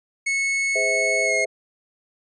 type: tone with pitch glide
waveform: 45% pulse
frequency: 2197 to 2153 Hz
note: C#7 to C7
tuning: -16 to +49 cents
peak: -20 dBFS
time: 0.26-1.45 s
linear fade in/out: 10 ms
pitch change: -35 cents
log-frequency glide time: 1.24-1.33 s
type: chord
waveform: sine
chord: Ab augmented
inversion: none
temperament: just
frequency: 415.3 / 519.1 / 648.9 Hz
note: Ab4 / C5 / E5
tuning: 0 / -14 / -27 cents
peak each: -29 / -27 / -25 dBFS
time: 0.75-1.46 s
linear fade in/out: 10 ms
effects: resampled to 22050 Hz